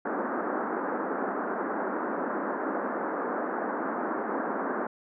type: band-pass noise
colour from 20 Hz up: pink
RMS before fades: -31 dBFS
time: 0.05-4.87 s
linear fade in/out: 5 ms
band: 220 to 1600 Hz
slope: 48 dB/octave
effects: none